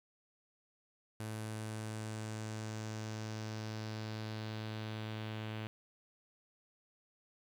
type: tone with low-pass filter sweep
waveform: sawtooth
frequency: 108.9 Hz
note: A2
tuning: 17 cents flat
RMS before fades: -42 dBFS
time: 1.2-5.67 s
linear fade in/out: 0 ms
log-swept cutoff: 11000 to 3000 Hz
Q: 2.3
effects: 10-bit